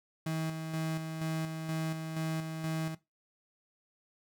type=tone with tremolo; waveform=35% pulse; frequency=160 Hz; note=D#3; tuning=49 cents sharp; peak=-30 dBFS; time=0.26-2.95 s; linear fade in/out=5 ms; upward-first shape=square; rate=2.1 Hz; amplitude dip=45%; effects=noise-tail reverb RT60 0.2 s tail -17 dB re dry